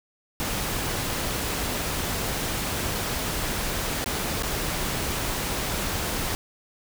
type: noise with dropouts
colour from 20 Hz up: pink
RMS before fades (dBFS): -28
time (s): 0.4-6.35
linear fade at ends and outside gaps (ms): 0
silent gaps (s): 4.043-4.06 / 4.424-4.433
effects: none